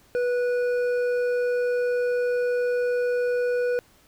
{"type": "tone with hard clipping", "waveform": "sine", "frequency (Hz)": 490, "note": "B4", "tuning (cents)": -14, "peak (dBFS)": -23, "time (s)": [0.15, 3.79], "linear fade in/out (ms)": 0, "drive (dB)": 7, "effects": ["pink hiss -58 dBFS RMS until 4.07 s"]}